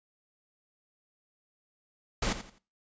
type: noise with echo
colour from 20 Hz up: pink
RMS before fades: -29 dBFS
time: 2.22-2.33 s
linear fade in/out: 5 ms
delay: 85 ms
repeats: 3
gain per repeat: -11 dB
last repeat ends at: 2.585 s
effects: noise-tail reverb RT60 0.3 s tail -18 dB re dry + resampled to 16000 Hz